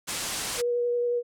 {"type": "low-pass noise", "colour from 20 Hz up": "white", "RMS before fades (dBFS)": -32, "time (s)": [0.07, 0.62], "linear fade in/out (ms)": 20, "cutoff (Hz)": 9900, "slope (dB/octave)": 24}
{"type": "tone with vibrato", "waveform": "sine", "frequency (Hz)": 482, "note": "B4", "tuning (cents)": -42, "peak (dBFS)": -23, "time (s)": [0.57, 1.23], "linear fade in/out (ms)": 50, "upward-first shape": "sine", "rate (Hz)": 11, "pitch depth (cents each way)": 10}
{"effects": []}